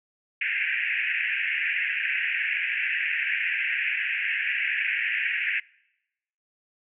white band-pass noise, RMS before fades -27 dBFS, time 0.41-5.6 s, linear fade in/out 5 ms, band 1600 to 2700 Hz, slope 96 dB/octave, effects noise-tail reverb RT60 0.9 s tail -25 dB re dry

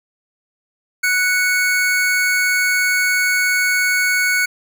square tone pair together, 1480 / 2217 Hz, F#6 / C#7, 0 / 0 cents, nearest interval perfect fifth, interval 700 cents, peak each -18 dBFS, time 1.03-4.46 s, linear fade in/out 10 ms, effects none

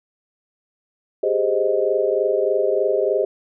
sine chord, Ab major seventh, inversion third, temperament equal, 392 / 415.3 / 523.3 / 622.3 Hz, G4 / Ab4 / C5 / Eb5, 0 / 0 / 0 / 0 cents, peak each -22 dBFS, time 1.23-3.25 s, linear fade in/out 5 ms, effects none

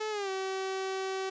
sawtooth tone with pitch glide, 431.4 to 382.1 Hz, A4 to G4, -34 to -44 cents, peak -28 dBFS, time 0-1.3 s, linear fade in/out 10 ms, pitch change -210 cents, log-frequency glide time 0.1-0.3 s, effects resampled to 16000 Hz + 10-bit

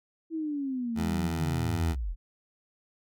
sine linear sweep, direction down, 329.6 to 34.65 Hz, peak -29 dBFS, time 0.3-2.16 s, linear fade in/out 50 ms
15% pulse tone, 82.41 Hz, E2, in tune, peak -23 dBFS, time 0.95-1.96 s, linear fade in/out 50 ms
effects none

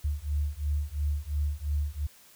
sine beating tone pair, 72 / 74.9 Hz, D2 / D2, -34 / +35 cents, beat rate 2.9 Hz, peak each -30 dBFS, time 0.04-2.07 s, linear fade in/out 10 ms, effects white hiss -56 dBFS RMS until 2.35 s

